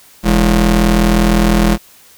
30% pulse ring-modulated tone, 125.5 Hz, B2, 28 cents sharp, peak -3 dBFS, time 0.23-1.78 s, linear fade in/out 50 ms, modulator 82.6 Hz, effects white hiss -44 dBFS RMS until 2.17 s

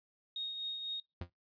sine tone with tremolo, 3729 Hz, A#7, in tune, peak -35 dBFS, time 0.36-1 s, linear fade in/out 2 ms, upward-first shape triangle, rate 4 Hz, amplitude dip 45%
40% pulse tone with exponential decay, 87.31 Hz, F2, in tune, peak -34 dBFS, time 1.21-1.3 s, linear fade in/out 5 ms, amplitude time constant 18 ms
effects noise-tail reverb RT60 0.2 s tail -26 dB re dry + resampled to 11025 Hz

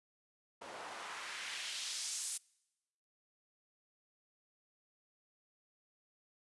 white noise with band-pass filter sweep, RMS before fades -43 dBFS, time 0.61-2.38 s, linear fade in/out 10 ms, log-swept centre 560 to 9300 Hz, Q 1.2, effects noise-tail reverb RT60 1.0 s tail -26 dB re dry + resampled to 24000 Hz

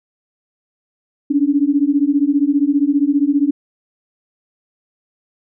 sine beating tone pair, 278.4 / 293.4 Hz, C#4 / D4, +8 / -2 cents, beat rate 15 Hz, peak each -15 dBFS, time 1.3-3.51 s, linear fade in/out 10 ms, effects none

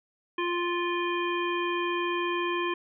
harmonic tone, 349.2 Hz, F4, in tune, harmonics 1 / 3 / 5 / 7 / 9, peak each -29 / -31 / -36 / -36 / -39 dBFS, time 0.38-2.74 s, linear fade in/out 5 ms, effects none

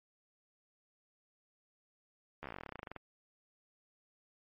slowing click train, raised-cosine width 0.5 ms, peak -28 dBFS, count 21, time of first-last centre 2.43-2.963 s, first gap 13 ms, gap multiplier 1.07, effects MP3 32 kbps

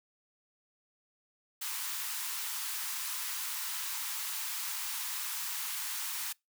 white high-pass noise, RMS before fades -37 dBFS, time 1.61-6.33 s, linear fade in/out 10 ms, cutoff 840 Hz, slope 96 dB/octave, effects noise-tail reverb RT60 0.2 s tail -25 dB re dry

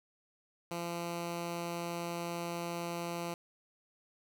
10% pulse tone, 171.2 Hz, F3, 34 cents flat, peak -28 dBFS, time 0.71-3.34 s, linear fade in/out 2 ms, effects none

